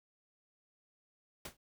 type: noise with exponential decay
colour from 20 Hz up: pink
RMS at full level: -39 dBFS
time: 1.45-1.57 s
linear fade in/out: 5 ms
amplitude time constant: 26 ms
effects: none